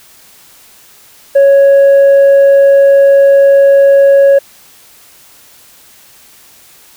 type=tone with tanh clipping; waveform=sine; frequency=554.4 Hz; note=C#5; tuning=in tune; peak=-3 dBFS; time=1.35-4.39 s; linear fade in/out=10 ms; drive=2 dB; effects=white hiss -41 dBFS RMS until 6.96 s